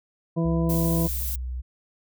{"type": "harmonic tone", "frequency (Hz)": 165.9, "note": "E3", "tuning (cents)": 11, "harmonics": [1, 2, 3, 4, 6], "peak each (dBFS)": [-22, -28, -32, -34, -38], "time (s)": [0.36, 1.08], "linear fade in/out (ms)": 20}
{"type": "tone with pitch glide", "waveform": "sine", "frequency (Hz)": [66, 62.44], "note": ["C2", "B1"], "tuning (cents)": [16, 20], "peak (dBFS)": -28, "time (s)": [0.44, 1.62], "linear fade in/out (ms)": 20, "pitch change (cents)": -96, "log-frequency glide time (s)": [0.96, 1.45]}
{"type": "noise", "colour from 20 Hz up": "violet", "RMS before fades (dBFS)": -31, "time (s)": [0.69, 1.36], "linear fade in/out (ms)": 10}
{"effects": []}